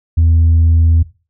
sine tone, 82 Hz, E2, 9 cents flat, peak -5 dBFS, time 0.17-1.03 s, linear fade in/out 10 ms, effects noise-tail reverb RT60 0.3 s tail -18 dB re dry + tanh soft clip ceiling -5 dBFS

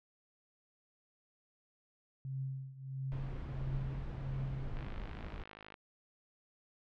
sine tone with tremolo, 133.7 Hz, C3, 38 cents sharp, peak -35 dBFS, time 2.25-4.85 s, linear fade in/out 0 ms, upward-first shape triangle, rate 1.5 Hz, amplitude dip 85%
brown noise, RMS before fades -42 dBFS, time 3.12-5.43 s, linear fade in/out 0 ms
click train, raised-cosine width 0.3 ms, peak -33 dBFS, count 52, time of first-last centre 4.77-5.741 s, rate 52.5 Hz
effects low-pass 3000 Hz 12 dB/octave

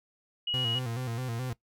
sine tone, 2905 Hz, F#7, 32 cents flat, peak -29 dBFS, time 0.47-0.79 s, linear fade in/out 5 ms
40% pulse tone with vibrato, 121.6 Hz, B2, 26 cents flat, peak -31 dBFS, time 0.54-1.53 s, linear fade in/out 0 ms, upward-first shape square, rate 4.7 Hz, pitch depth 88 cents each way
effects noise-tail reverb RT60 0.1 s tail -19 dB re dry

